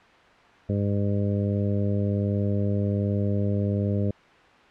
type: harmonic tone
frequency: 101.3 Hz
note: G#2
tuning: 43 cents flat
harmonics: 1 / 2 / 3 / 4 / 5 / 6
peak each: -24 / -27 / -34 / -34 / -34 / -37 dBFS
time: 0.69-4.11 s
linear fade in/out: 5 ms
effects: white hiss -52 dBFS RMS until 4.7 s + low-pass 2000 Hz 12 dB/octave